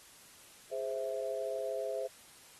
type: chord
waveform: sine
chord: Ab augmented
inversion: none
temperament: equal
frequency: 415.3 / 523.3 / 659.3 Hz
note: Ab4 / C5 / E5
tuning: 0 / 0 / 0 cents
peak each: -40 / -37 / -38 dBFS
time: 0.71-2.08 s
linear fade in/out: 20 ms
effects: white hiss -57 dBFS RMS until 2.59 s + AAC 32 kbps